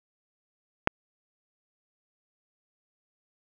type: click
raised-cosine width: 0.5 ms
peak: -4 dBFS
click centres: 0.874 s
effects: none